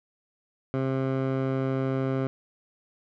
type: tone with low-pass filter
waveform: 15% pulse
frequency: 133 Hz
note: C3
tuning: 29 cents sharp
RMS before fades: -27 dBFS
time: 0.74-2.27 s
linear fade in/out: 0 ms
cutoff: 1500 Hz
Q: 0.57
effects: none